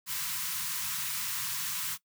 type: band-stop noise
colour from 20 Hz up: white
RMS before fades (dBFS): -34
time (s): 0.06-1.98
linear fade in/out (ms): 50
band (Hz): 200 to 920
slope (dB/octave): 96
effects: noise-tail reverb RT60 0.1 s tail -18 dB re dry + high-pass 100 Hz 12 dB/octave